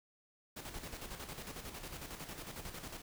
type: noise with tremolo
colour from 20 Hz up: pink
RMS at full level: -45 dBFS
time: 0.56-3.02 s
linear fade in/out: 10 ms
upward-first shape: square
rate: 11 Hz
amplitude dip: 50%
effects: none